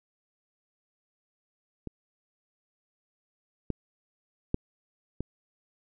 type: clicks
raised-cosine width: 3 ms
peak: -23 / -16 / -12 / -19 dBFS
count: 4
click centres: 1.873 / 3.703 / 4.544 / 5.206 s
effects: none